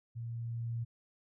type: tone with level ramp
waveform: sine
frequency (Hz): 116.54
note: A#2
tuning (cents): 0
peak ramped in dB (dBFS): -38 to -33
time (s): 0.15-0.85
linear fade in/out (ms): 20
effects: none